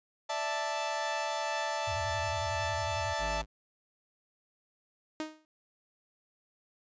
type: chord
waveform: sawtooth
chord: D suspended second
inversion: none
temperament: equal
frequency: 587.3 / 659.3 / 880 Hz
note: D5 / E5 / A5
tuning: 0 / 0 / 0 cents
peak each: -34 / -33 / -30 dBFS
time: 0.29-3.42 s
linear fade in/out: 10 ms
type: tone with vibrato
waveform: sine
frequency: 92.5 Hz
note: F#2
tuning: in tune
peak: -37 dBFS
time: 1.87-3.14 s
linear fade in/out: 10 ms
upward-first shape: square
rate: 11 Hz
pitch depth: 200 cents each way
type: tone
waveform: square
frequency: 54.1 Hz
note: A1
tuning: 29 cents flat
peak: -37 dBFS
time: 3.18-3.46 s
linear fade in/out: 50 ms
type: tone with exponential decay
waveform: sawtooth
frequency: 311.1 Hz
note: D#4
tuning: in tune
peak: -27 dBFS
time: 5.2-5.45 s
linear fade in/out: 1 ms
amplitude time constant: 54 ms
effects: resampled to 16000 Hz